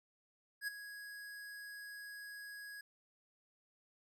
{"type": "tone with ADSR envelope", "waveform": "square", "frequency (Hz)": 1661.2, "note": "G#6", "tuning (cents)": 0, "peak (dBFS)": -36, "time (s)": [0.61, 2.81], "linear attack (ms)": 66, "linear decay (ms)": 14, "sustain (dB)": -12, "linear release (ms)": 4, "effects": []}